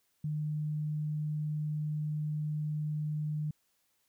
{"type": "tone", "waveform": "sine", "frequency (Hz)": 151.6, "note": "D#3", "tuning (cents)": -45, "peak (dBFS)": -31, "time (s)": [0.24, 3.51], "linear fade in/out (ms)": 5, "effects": ["white hiss -75 dBFS RMS until 4.08 s"]}